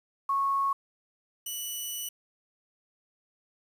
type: tone pair in turn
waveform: sine / 5% pulse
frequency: 1101 / 2961 Hz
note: C#6 / F#7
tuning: -12 / +1 cents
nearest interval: octave + perfect fourth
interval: 1713 cents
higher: second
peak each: -24 dBFS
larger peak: neither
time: 0.29-0.73 / 1.46-2.09 s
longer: second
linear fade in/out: 5 ms
effects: resampled to 32000 Hz + 9-bit